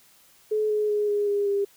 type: tone with pitch steps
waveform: sine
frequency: 428.6 / 422.9 / 417.4 / 411.9 / 406.4 / 401.1 Hz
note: A4 / G#4 / G#4 / G#4 / G#4 / G4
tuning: -45 / +31 / +9 / -14 / -38 / +40 cents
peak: -21 dBFS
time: 0.51-1.65 s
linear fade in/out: 10 ms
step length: 190 ms
effects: white hiss -57 dBFS RMS until 1.76 s

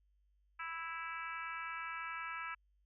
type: harmonic tone with a mistuned harmonic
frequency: 329.6 Hz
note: E4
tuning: in tune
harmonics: 3 / 4 / 5 / 6 / 7 / 8 / 9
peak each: -49 / -44 / -47 / -53 / -48 / -51 / -61 dBFS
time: 0.59-2.55 s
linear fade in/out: 10 ms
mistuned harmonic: 9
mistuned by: -52 cents
effects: added 50 Hz sine -70 dBFS peak until 2.85 s

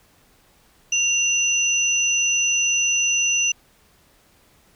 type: tone pair together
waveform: sine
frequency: 2777 / 5991 Hz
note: F7 / F#8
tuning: -10 / +21 cents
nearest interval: octave + minor second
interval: 1331 cents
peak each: -20 dBFS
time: 0.92-3.52 s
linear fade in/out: 5 ms
effects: pink hiss -57 dBFS RMS until 4.75 s

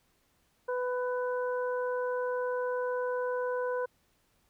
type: harmonic tone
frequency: 498.2 Hz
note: B4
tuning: 15 cents sharp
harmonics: 1 / 2 / 3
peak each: -30 / -37 / -40 dBFS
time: 0.68-3.86 s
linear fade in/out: 10 ms
effects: pink hiss -71 dBFS RMS until 4.49 s

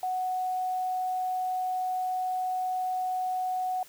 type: tone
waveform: sine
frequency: 740 Hz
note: F#5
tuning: in tune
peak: -27 dBFS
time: 0.03-3.83 s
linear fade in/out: 2 ms
effects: white hiss -53 dBFS RMS until 3.88 s

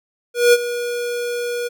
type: tone with ADSR envelope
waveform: square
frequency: 481.2 Hz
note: B4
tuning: 45 cents flat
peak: -8 dBFS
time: 0.34-1.69 s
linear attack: 190 ms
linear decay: 39 ms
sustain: -14 dB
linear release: 21 ms
effects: none

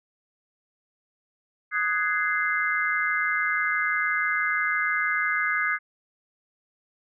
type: chord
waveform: sine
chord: Ab dominant seventh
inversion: second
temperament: just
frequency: 1245.9 / 1495.1 / 1661.2 / 2077 Hz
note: Eb6 / Gb6 / Ab6 / C7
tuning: +2 / +18 / 0 / -13 cents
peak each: -29 / -29 / -27 / -27 dBFS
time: 1.71-5.79 s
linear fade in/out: 50 ms
effects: none

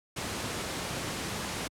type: noise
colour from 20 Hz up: pink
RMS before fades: -34 dBFS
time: 0.16-1.68 s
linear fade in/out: 10 ms
effects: high-pass 80 Hz 12 dB/octave + low-pass 10000 Hz 12 dB/octave

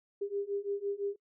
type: beating tone pair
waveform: sine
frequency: 398.9 / 404.8 Hz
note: G4 / G#4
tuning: +30 / -44 cents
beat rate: 5.9 Hz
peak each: -36 / -35 dBFS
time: 0.21-1.16 s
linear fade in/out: 10 ms
effects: noise-tail reverb RT60 0.1 s tail -26 dB re dry

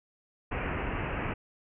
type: low-pass noise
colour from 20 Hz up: pink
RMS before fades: -33 dBFS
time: 0.51-1.34 s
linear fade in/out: 10 ms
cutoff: 2800 Hz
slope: 96 dB/octave
effects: none

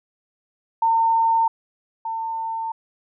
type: tone pair in turn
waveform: sine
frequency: 908 / 901.2 Hz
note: A#5 / A5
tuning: -46 / +41 cents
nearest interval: unison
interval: 13 cents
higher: first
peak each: -15 / -24 dBFS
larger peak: first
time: 0.82-1.48 / 2.05-2.72 s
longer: second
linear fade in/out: 5 ms
effects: none

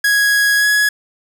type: tone with pitch glide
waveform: 45% pulse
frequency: 1661.2 to 1679.5 Hz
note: G#6 to G#6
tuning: 0 to +19 cents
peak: -11 dBFS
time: 0.04-0.89 s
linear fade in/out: 5 ms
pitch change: +19 cents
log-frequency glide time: 0.57-0.66 s
effects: none

